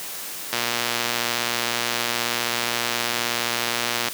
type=click train; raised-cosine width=0.2 ms; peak=-5 dBFS; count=424; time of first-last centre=0.53-4.085 s; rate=119 Hz; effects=white hiss -33 dBFS RMS until 4.13 s + high-pass 150 Hz 12 dB/octave